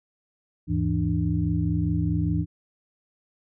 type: tone cluster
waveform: sine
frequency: 77.7 / 102.6 / 165.2 / 297.3 Hz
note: D#2 / G#2 / E3 / D4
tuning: -2 / -21 / +4 / +21 cents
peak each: -28 / -27 / -25 / -29 dBFS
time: 0.67-2.46 s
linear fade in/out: 50 ms
effects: none